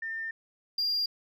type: tone pair in turn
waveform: sine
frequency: 1804 / 4793 Hz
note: A6 / D8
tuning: +43 / +34 cents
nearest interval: octave + perfect fourth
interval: 1691 cents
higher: second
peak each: -32 / -24 dBFS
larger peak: second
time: 0.02-0.31 / 0.78-1.06 s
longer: first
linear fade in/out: 5 ms
effects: tanh soft clip ceiling -24 dBFS